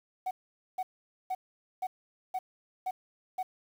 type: tone bursts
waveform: sine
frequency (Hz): 747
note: F#5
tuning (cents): +16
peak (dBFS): -27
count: 7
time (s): 0.26-3.43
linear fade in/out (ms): 10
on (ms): 50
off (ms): 470
effects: tanh soft clip ceiling -29 dBFS + 9-bit